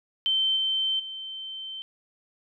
sine tone with level steps, 3100 Hz, G7, 20 cents flat, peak -21 / -23 / -34 dBFS, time 0.26-1.82 s, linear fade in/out 0 ms, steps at 0.56 / 0.99 s, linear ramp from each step 10 ms, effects none

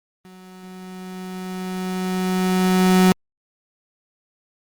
35% pulse tone with level ramp, 185.1 Hz, F#3, 1 cent sharp, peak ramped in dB -39 to -9 dBFS, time 0.25-3.12 s, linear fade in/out 0 ms, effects Opus 24 kbps

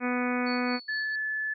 harmonic tone, 247.4 Hz, B3, 3 cents sharp, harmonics 1 / 2 / 3 / 4 / 5 / 6 / 7 / 8 / 9 / 10, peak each -28 / -34 / -37 / -39 / -37 / -37 / -40 / -42 / -37 / -41 dBFS, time 0-0.8 s, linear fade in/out 50 ms
sine tone with tremolo, 4435 Hz, C#8, in tune, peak -36 dBFS, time 0.46-1.16 s, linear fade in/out 10 ms, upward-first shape sine, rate 4.4 Hz, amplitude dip 80%
sine tone, 1732 Hz, A6, 28 cents flat, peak -28 dBFS, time 0.88-1.54 s, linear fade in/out 10 ms
effects none

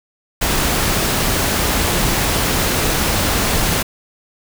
pink noise, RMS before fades -17 dBFS, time 0.41-3.83 s, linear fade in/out 10 ms, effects none

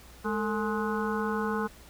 harmonic tone with a mistuned harmonic, 210.8 Hz, G#3, 26 cents sharp, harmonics 1 / 2 / 4 / 5 / 6 / 7, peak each -31 / -32 / -37 / -36 / -38 / -37 dBFS, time 0.24-1.68 s, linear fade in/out 20 ms, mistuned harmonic 2, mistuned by +98 cents, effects added 60 Hz sine -53 dBFS peak until 1.89 s + pink hiss -53 dBFS RMS until 1.89 s

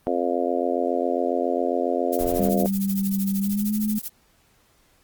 harmonic tone, 87.31 Hz, F2, in tune, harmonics 3 / 4 / 5 / 6 / 7 / 8, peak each -28 / -28 / -28 / -28 / -28 / -28 dBFS, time 0.07-2.66 s, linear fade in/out 0 ms
violet noise with tremolo, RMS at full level -29 dBFS, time 2.12-4.09 s, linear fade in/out 10 ms, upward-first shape triangle, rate 13 Hz, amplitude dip 100%
brown noise, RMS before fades -33 dBFS, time 2.19-2.49 s, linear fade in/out 0 ms
sine tone with pitch glide, 196 to 212.5 Hz, G3 to G#3, 0 to +40 cents, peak -21 dBFS, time 2.39-3.99 s, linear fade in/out 10 ms, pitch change +140 cents, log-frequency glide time 3.37-3.75 s
effects pink hiss -61 dBFS RMS until 5.03 s + Opus 32 kbps

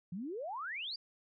sine exponential sweep, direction up, 164.2 to 4912 Hz, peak -38 dBFS, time 0.12-0.96 s, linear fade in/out 5 ms, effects none

